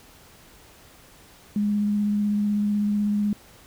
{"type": "tone with vibrato", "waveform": "sine", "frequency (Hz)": 206.9, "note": "G#3", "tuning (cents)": -6, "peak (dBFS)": -20, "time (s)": [1.56, 3.33], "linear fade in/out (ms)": 2, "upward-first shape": "triangle", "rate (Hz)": 16, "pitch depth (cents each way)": 15, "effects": ["pink hiss -51 dBFS RMS until 3.66 s"]}